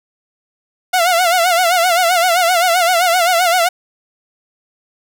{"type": "tone with vibrato", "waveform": "sawtooth", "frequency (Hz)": 704, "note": "F5", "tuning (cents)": 14, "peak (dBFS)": -7, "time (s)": [0.93, 3.69], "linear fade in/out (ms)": 10, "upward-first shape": "sine", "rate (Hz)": 7.7, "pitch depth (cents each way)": 100, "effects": []}